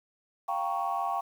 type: chord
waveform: sine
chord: G half-diminished seventh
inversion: third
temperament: equal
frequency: 698.5 / 784 / 932.3 / 1108.7 Hz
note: F5 / G5 / Bb5 / Db6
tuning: 0 / 0 / 0 / 0 cents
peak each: -33 / -31 / -36 / -32 dBFS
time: 0.48-1.21 s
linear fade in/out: 10 ms
effects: tanh soft clip ceiling -20 dBFS + 9-bit